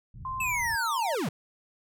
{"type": "low-pass noise", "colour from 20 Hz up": "white", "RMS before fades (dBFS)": -43, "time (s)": [0.14, 0.76], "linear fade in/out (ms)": 10, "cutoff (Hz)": 130, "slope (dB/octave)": 24}
{"type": "tone with pitch glide", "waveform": "sine", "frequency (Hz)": [1043, 918.5], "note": ["C6", "A#5"], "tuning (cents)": [-6, -26], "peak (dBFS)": -31, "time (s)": [0.25, 1.15], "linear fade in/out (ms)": 2, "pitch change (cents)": -220, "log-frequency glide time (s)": [0.4, 0.69]}
{"type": "linear sweep", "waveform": "square", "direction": "down", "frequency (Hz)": [2662, 116.5], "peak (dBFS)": -28, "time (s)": [0.4, 1.29], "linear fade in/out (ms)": 5}
{"effects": []}